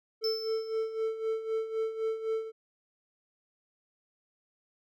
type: tone with tremolo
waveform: triangle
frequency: 444 Hz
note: A4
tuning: 16 cents sharp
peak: -25 dBFS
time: 0.21-2.52 s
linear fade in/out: 50 ms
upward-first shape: sine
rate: 3.9 Hz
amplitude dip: 70%
type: tone with exponential decay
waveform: triangle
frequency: 5274 Hz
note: E8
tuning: in tune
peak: -29 dBFS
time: 0.24-1.07 s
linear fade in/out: 1 ms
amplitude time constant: 180 ms
effects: none